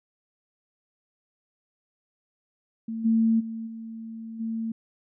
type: tone with level steps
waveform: sine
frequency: 225.2 Hz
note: A3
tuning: 40 cents sharp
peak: -29 / -18 / -31 / -35 / -27 dBFS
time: 2.88-4.72 s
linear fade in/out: 5 ms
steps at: 3.04 / 3.39 / 3.66 / 4.39 s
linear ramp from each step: 20 ms
effects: none